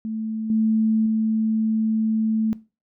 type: tone with level steps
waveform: sine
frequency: 220 Hz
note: A3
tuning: in tune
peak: -25 / -17 / -19 dBFS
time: 0.05-2.53 s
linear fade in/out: 0 ms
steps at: 0.5 / 1.06 s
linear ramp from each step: 2 ms
effects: noise-tail reverb RT60 0.3 s tail -19 dB re dry

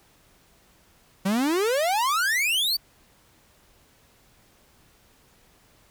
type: exponential sweep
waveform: 45% pulse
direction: up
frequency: 185 to 4699 Hz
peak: -21 dBFS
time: 1.25-2.77 s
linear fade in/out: 10 ms
effects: pink hiss -59 dBFS RMS until 5.9 s

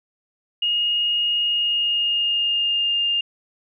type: tone with pitch glide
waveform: sine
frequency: 2861 to 2812 Hz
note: F7 to F7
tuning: +41 to +11 cents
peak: -18 dBFS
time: 0.62-3.21 s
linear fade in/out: 5 ms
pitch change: -30 cents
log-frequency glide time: 1.43-3 s
effects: none

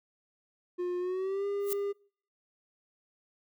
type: tone with pitch glide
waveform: triangle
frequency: 356.6 to 402.6 Hz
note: F4 to G4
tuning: +36 to +46 cents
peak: -28 dBFS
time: 0.78-1.93 s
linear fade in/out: 20 ms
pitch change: +210 cents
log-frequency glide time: 0.99-1.46 s
type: noise with exponential growth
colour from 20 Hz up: violet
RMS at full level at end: -31 dBFS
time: 1.6-1.73 s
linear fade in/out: 1 ms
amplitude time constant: 27 ms
effects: noise-tail reverb RT60 0.5 s tail -25 dB re dry

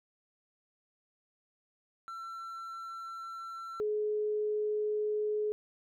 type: tone pair in turn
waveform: triangle / sine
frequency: 1347 / 423.2 Hz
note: E6 / G#4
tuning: +37 / +33 cents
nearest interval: octave + minor sixth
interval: 2004 cents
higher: first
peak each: -38 / -29 dBFS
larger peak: second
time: 2.08-3.8 / 3.8-5.52 s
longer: neither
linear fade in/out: 0 ms
effects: none

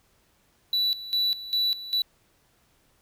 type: tone with tremolo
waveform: triangle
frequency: 3951 Hz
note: B7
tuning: in tune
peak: -20 dBFS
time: 0.73-2.02 s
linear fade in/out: 2 ms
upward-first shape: square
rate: 2.5 Hz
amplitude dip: 80%
effects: pink hiss -65 dBFS RMS until 3.01 s

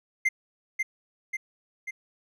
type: tone with echo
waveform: triangle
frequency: 2093 Hz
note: C7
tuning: in tune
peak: -18 dBFS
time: 0.25-0.29 s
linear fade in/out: 10 ms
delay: 540 ms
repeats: 3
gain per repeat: -4 dB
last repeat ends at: 1.91 s
effects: none

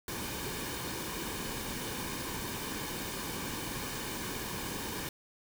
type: noise with comb filter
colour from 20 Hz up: pink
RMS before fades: -38 dBFS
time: 0.08-5.09 s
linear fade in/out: 2 ms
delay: 1.5 ms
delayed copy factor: -0.55
effects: none

